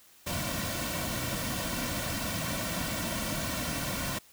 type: noise with comb filter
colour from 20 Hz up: pink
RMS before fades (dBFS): -33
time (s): 0.26-4.19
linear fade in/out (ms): 10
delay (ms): 2.4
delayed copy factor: -0.75
effects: white hiss -58 dBFS RMS until 4.32 s